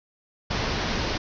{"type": "low-pass noise", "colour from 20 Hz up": "pink", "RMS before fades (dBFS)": -27, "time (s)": [0.5, 1.18], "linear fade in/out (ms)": 10, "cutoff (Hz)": 5900, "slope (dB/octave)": 96, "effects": []}